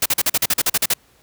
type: noise bursts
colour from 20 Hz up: white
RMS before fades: -17 dBFS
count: 12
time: 0.02-0.938 s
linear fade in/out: 5 ms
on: 38 ms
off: 42 ms
effects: pink hiss -55 dBFS RMS until 1.22 s + high-pass 60 Hz 12 dB/octave